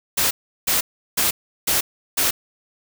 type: noise bursts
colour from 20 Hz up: white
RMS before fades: -19 dBFS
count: 5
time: 0.17-2.31 s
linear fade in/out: 10 ms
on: 140 ms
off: 360 ms
effects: none